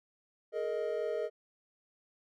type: chord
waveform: triangle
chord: Ab suspended second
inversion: none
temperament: equal with one note detuned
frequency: 422.1 / 466.2 / 622.3 Hz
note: Ab4 / Bb4 / Eb5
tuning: +28 / 0 / 0 cents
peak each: -35 / -34 / -34 dBFS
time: 0.52-1.3 s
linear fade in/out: 50 ms
effects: none